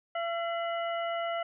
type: harmonic tone with a mistuned harmonic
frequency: 677 Hz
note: E5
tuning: 46 cents sharp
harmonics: 1 / 2 / 3 / 4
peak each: -31 / -37 / -41 / -43 dBFS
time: 0.15-1.43 s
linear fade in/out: 5 ms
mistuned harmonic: 4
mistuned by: +140 cents
effects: none